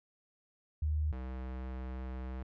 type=tone pair in turn; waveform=sine / square; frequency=76.2 / 64.08 Hz; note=D#2 / C2; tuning=-36 / -35 cents; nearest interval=minor third; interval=299 cents; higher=first; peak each=-29 / -39 dBFS; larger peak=first; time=0.82-1.12 / 1.12-2.43 s; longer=second; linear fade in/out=5 ms; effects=low-pass 2000 Hz 12 dB/octave